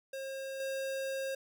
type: tone with level steps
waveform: square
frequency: 537 Hz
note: C5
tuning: 45 cents sharp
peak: -39 / -35 dBFS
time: 0.13-1.35 s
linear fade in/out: 5 ms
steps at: 0.6 s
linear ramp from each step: 2 ms
effects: none